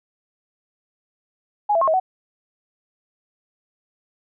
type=tone with pitch steps; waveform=sine; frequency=831 / 666 / 1075 / 636 / 749 Hz; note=G#5 / E5 / C6 / D#5 / F#5; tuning=+1 / +18 / +47 / +38 / +21 cents; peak=-15 dBFS; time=1.69-2 s; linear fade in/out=10 ms; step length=62 ms; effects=none